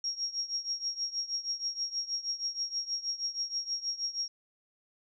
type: tone with tremolo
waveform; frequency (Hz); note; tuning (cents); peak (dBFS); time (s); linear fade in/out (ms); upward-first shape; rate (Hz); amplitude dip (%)
sine; 5588; F8; 0; -28; 0.04-4.28; 2; triangle; 6.3; 90
effects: none